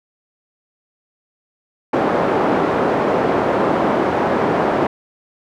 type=band-pass noise; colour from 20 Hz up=pink; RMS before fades=-17 dBFS; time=1.93-4.87 s; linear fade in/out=5 ms; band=290 to 940 Hz; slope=12 dB/octave; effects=none